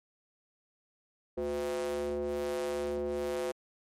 square ring-modulated tone, 72.6 Hz, D2, 19 cents flat, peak -29 dBFS, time 1.37-3.52 s, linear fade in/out 10 ms, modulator 435 Hz, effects MP3 64 kbps

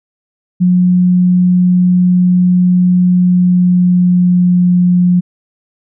sine tone with pitch glide, 180.2 to 178.44 Hz, F#3 to F3, -45 to +38 cents, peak -6 dBFS, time 0.6-5.21 s, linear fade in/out 20 ms, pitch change -17 cents, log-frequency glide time 3.01-4.71 s, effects none

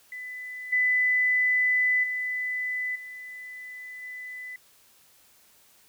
sine tone with level steps, 2000 Hz, B6, 21 cents sharp, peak -35 / -20 / -27 / -38 / -36 dBFS, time 0.12-4.56 s, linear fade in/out 2 ms, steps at 0.72 / 2.03 / 2.95 / 4.02 s, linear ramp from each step 10 ms, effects white hiss -59 dBFS RMS until 5.88 s

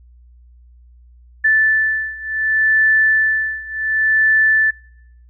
sine beating tone pair, 1755 / 1755.68 Hz, A6 / A6, -5 / -4 cents, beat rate 0.68 Hz, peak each -17 / -15 dBFS, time 1.44-4.71 s, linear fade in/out 10 ms, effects noise-tail reverb RT60 0.8 s tail -26 dB re dry + added 60 Hz sine -43 dBFS peak until 5.29 s

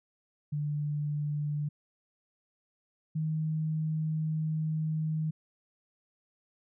sine tone pair in turn, 147.9 / 156.69 Hz, D3 / D#3, +13 / +12 cents, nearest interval minor second, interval 99 cents, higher second, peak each -29 / -28 dBFS, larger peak second, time 0.52-1.69 / 3.15-5.31 s, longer second, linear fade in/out 10 ms, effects none

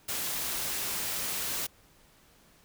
white noise, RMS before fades -33 dBFS, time 0.08-1.67 s, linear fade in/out 10 ms, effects pink hiss -61 dBFS RMS until 2.64 s

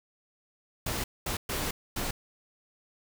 pink noise bursts at uneven times, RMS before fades -32 dBFS, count 4, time 0.86-1.04 / 1.26-1.37 / 1.49-1.71 / 1.96-2.11 s, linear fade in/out 5 ms, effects none

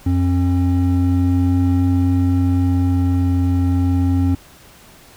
triangle tone pair together, 89.7 / 268.8 Hz, F2 / C4, +47 / +47 cents, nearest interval octave + perfect fifth, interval 1900 cents, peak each -13 / -15 dBFS, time 0.06-4.35 s, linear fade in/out 5 ms, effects pink hiss -45 dBFS RMS until 5.16 s

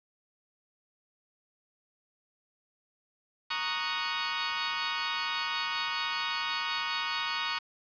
15% pulse chord, D# minor seventh, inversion second, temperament equal, 932.3 / 1108.7 / 1244.5 / 1480 Hz, A#5 / C#6 / D#6 / F#6, 0 / 0 / 0 / 0 cents, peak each -29 dBFS, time 3.5-7.59 s, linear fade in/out 10 ms, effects resampled to 11025 Hz + 8-bit

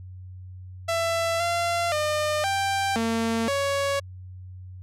sawtooth tone with pitch steps, 667 / 686 / 605 / 787 / 227.6 / 558 Hz, E5 / F5 / D#5 / G5 / A#3 / C#5, +20 / -31 / -49 / +7 / -41 / +11 cents, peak -19 dBFS, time 0.88-4 s, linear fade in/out 10 ms, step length 520 ms, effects added 92 Hz sine -38 dBFS peak until 4.82 s + low-pass 10000 Hz 12 dB/octave

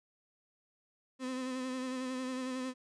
35% pulse tone with vibrato, 257.1 Hz, C4, 30 cents flat, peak -34 dBFS, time 1.19-2.74 s, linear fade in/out 50 ms, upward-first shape sine, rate 11 Hz, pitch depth 32 cents each way, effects resampled to 22050 Hz

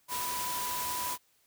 sine tone in noise, 987.8 Hz, B5, in tune, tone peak -35 dBFS, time 0.08-1.18 s, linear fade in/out 50 ms, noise white, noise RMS -36 dBFS, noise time 0.08-1.18 s, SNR -2 dB, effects white hiss -69 dBFS RMS until 1.46 s

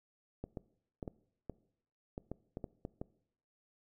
clicks, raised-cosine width 2 ms, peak -27 dBFS, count 11, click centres 0.44 / 0.572 / 1.028 / 1.078 / 1.497 / 2.179 / 2.316 / 2.571 / 2.642 / 2.851 / 3.015 s, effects noise-tail reverb RT60 0.7 s tail -21 dB re dry

